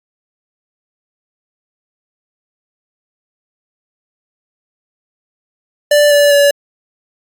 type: tone with pitch steps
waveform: square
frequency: 587.3 / 579.2 / 571.2 Hz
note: D5 / D5 / D5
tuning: 0 / -24 / -48 cents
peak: -7 dBFS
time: 5.91-6.51 s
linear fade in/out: 5 ms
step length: 200 ms
effects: AAC 64 kbps